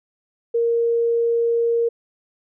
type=tone; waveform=sine; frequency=466.2 Hz; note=A#4; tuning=in tune; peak=-16 dBFS; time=0.54-1.89 s; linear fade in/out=10 ms; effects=none